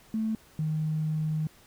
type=tone pair in turn; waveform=triangle; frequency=220 / 155.56 Hz; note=A3 / D#3; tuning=0 / 0 cents; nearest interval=tritone; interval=600 cents; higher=first; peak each=-22 dBFS; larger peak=neither; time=0.14-0.35 / 0.59-1.47 s; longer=second; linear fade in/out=2 ms; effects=tanh soft clip ceiling -24 dBFS + pink hiss -57 dBFS RMS until 1.66 s